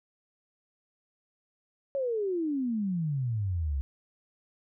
sine exponential sweep, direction down, 563 to 65.41 Hz, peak -27 dBFS, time 1.95-3.81 s, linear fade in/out 0 ms, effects none

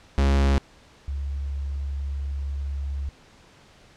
45% pulse / sine tone pair in turn, 68.9 / 69.66 Hz, C#2 / C#2, -10 / +9 cents, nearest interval unison, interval 19 cents, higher second, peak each -17 / -26 dBFS, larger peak first, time 0.18-0.58 / 1.08-3.09 s, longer second, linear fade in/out 0 ms, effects pink hiss -53 dBFS RMS until 3.96 s + low-pass 6000 Hz 12 dB/octave

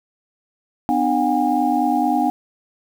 sine tone cluster, 252.7 / 302.1 / 725 / 809 Hz, B3 / D4 / F#5 / G#5, +40 / +49 / -35 / -46 cents, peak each -21 dBFS, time 0.89-2.3 s, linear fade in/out 0 ms, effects 7-bit

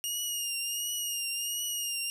15% pulse tone with vibrato, 2848 Hz, F7, 33 cents sharp, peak -24 dBFS, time 0.04-2.1 s, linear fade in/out 0 ms, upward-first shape triangle, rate 1.4 Hz, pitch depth 53 cents each way, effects none

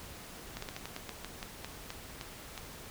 slowing click train, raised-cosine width 0.2 ms, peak -22 dBFS, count 13, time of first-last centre 0.57-2.578 s, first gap 54 ms, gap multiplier 1.19, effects pink hiss -48 dBFS RMS until 2.9 s

